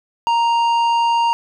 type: tone with tanh clipping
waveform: sine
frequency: 932.3 Hz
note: A#5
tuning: in tune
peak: -15 dBFS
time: 0.27-1.33 s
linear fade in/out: 0 ms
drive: 10 dB
effects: none